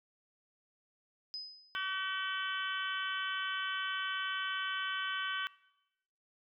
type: tone with exponential decay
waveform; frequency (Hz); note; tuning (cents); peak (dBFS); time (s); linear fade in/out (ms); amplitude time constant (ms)
sine; 5030; D#8; +18; -37; 1.34-1.94; 0; 130
type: harmonic tone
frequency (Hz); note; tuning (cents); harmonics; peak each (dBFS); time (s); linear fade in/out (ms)
380.7; F#4; +49; 3 / 4 / 5 / 6 / 7 / 8 / 9; -41 / -37 / -48 / -47 / -49 / -40 / -49; 1.75-5.47; 0
effects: noise-tail reverb RT60 0.9 s tail -21 dB re dry